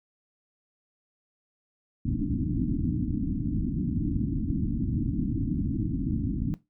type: low-pass noise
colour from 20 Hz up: white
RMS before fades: -28 dBFS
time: 2.05-6.54 s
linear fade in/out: 0 ms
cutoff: 310 Hz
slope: 96 dB/octave
effects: noise-tail reverb RT60 0.2 s tail -17 dB re dry